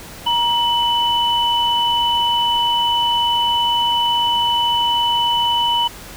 sine tone pair together, 944 / 2989 Hz, A#5 / F#7, +22 / +17 cents, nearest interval octave + minor sixth, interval 1995 cents, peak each -17 dBFS, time 0.26-5.88 s, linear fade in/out 10 ms, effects pink hiss -36 dBFS RMS until 6.16 s

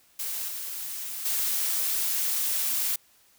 blue noise with level steps, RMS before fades -32 / -35 / -27 dBFS, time 0.19-2.96 s, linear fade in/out 5 ms, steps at 0.48 / 1.25 s, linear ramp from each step 5 ms, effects white hiss -61 dBFS RMS until 3.38 s

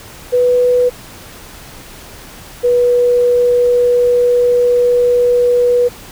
sine tone pair in turn, 493.9 / 487.7 Hz, B4 / B4, 0 / -22 cents, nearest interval unison, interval 22 cents, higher first, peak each -8 dBFS, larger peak neither, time 0.32-0.9 / 2.63-5.89 s, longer second, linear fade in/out 20 ms, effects pink hiss -35 dBFS RMS until 6.11 s

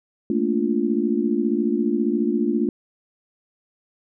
sine chord, Bb major seventh, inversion third, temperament just, 218.5 / 233.1 / 291.4 / 349.6 Hz, A3 / Bb3 / D4 / F4, -12 / 0 / -13 / +2 cents, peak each -24 dBFS, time 0.3-2.69 s, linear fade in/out 2 ms, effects none

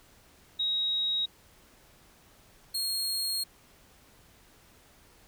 sine / sawtooth tone pair in turn, 3800 / 4265 Hz, A#7 / C8, +33 / +32 cents, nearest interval major second, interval 199 cents, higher second, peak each -26 dBFS, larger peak neither, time 0.59-1.26 / 2.74-3.44 s, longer second, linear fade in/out 10 ms, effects pink hiss -59 dBFS RMS until 5.27 s

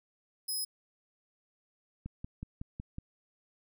15% pulse tone, 5100 Hz, D#8, 42 cents sharp, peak -27 dBFS, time 0.48-0.65 s, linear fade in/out 10 ms
click train, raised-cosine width 5 ms, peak -27 dBFS, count 6, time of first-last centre 2.06-2.984 s, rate 5.41 Hz
effects none

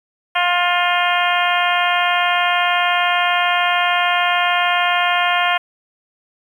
harmonic tone, 353.3 Hz, F4, 20 cents sharp, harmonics 2 / 3 / 4 / 5 / 6 / 7 / 8 / 9, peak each -19 / -21 / -22 / -23 / -24 / -24 / -25 / -26 dBFS, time 0.35-5.58 s, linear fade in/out 10 ms, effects 8-bit

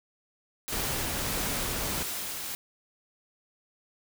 white noise with tremolo, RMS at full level -34 dBFS, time 0.68-2.55 s, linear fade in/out 0 ms, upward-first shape sine, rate 1.6 Hz, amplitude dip 25%
pink noise, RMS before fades -33 dBFS, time 0.72-2.03 s, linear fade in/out 5 ms
effects none

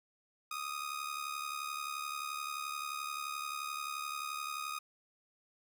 sawtooth tone with amplitude modulation, 1244.5 Hz, D#6, in tune, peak -31 dBFS, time 0.51-4.79 s, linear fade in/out 5 ms, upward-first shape sine, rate 71.5 Hz, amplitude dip 70%, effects none

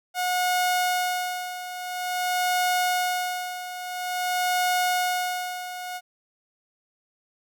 sawtooth tone with tremolo, 725 Hz, F#5, 35 cents flat, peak -17 dBFS, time 0.14-6.01 s, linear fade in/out 50 ms, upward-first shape sine, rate 0.49 Hz, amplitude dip 75%, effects none

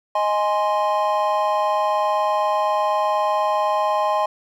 triangle chord, Ab major, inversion second, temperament equal, 622.3 / 830.6 / 1046.5 Hz, Eb5 / Ab5 / C6, 0 / 0 / 0 cents, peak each -20 dBFS, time 0.15-4.26 s, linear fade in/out 5 ms, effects none

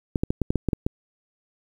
clicks, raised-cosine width 3 ms, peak -9 dBFS, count 9, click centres 0.158 / 0.235 / 0.305 / 0.417 / 0.505 / 0.557 / 0.687 / 0.732 / 0.865 s, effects 8-bit

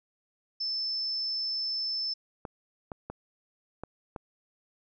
sine tone, 5274 Hz, E8, in tune, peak -29 dBFS, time 0.6-2.14 s, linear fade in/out 10 ms
clicks, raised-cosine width 1 ms, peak -23 dBFS, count 5, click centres 2.452 / 2.918 / 3.1 / 3.836 / 4.162 s
effects none

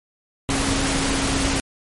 sine tone in noise, 272.2 Hz, C#4, 31 cents flat, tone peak -24 dBFS, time 0.49-1.6 s, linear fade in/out 0 ms, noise pink, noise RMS -22 dBFS, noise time 0.49-1.6 s, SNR -5 dB, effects MP3 48 kbps

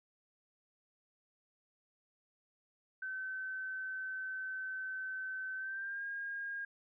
sine tone with pitch glide, 1531 to 1622 Hz, G6 to G#6, -41 to -41 cents, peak -38 dBFS, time 3.02-6.65 s, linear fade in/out 5 ms, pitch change +100 cents, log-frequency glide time 5.56-6.04 s, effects none

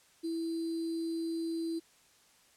sine tone with sample-and-hold, 329.6 Hz, E4, in tune, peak -32 dBFS, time 0.23-1.8 s, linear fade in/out 20 ms, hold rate 4410 Hz, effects white hiss -64 dBFS RMS until 2.56 s + low-pass 10000 Hz 12 dB/octave

